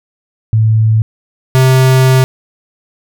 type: tone pair in turn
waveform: sine / square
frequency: 110.2 / 130.56 Hz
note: A2 / C3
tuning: +3 / -3 cents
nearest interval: minor third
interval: 294 cents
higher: second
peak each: -6 dBFS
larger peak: neither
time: 0.53-1.02 / 1.55-2.24 s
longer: second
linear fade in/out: 0 ms
effects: none